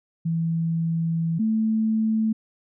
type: tone pair in turn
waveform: sine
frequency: 164.81 / 220 Hz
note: E3 / A3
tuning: 0 / 0 cents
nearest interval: perfect fourth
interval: 500 cents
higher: second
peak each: -21 / -19 dBFS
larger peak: second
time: 0.25-1.39 / 1.39-2.33 s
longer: first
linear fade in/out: 10 ms
effects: none